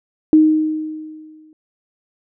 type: tone with exponential decay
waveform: sine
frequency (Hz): 311.1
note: D#4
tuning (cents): 0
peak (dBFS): -5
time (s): 0.33-1.53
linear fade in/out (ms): 1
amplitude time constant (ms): 260
effects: none